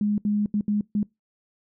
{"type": "tone bursts at uneven times", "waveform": "sine", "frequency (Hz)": 207.7, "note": "G#3", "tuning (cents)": 0, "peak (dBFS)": -20, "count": 5, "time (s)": [[0.01, 0.18], [0.25, 0.46], [0.54, 0.61], [0.68, 0.81], [0.95, 1.03]], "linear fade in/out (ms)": 2, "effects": ["noise-tail reverb RT60 0.2 s tail -24 dB re dry"]}